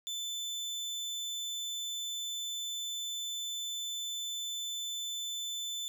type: tone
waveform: 30% pulse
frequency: 3520 Hz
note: A7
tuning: in tune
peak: -33 dBFS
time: 0.07-5.88 s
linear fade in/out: 0 ms
effects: none